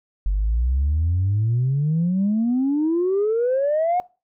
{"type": "exponential sweep", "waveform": "sine", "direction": "up", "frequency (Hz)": [46, 734], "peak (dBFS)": -16, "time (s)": [0.26, 4], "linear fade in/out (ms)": 0, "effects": ["noise-tail reverb RT60 0.3 s tail -22 dB re dry", "tanh soft clip ceiling -14 dBFS"]}